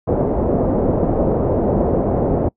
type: low-pass noise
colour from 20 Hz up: white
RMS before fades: -17 dBFS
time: 0.07-2.49 s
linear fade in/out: 10 ms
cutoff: 600 Hz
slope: 24 dB/octave
effects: noise-tail reverb RT60 0.1 s tail -24 dB re dry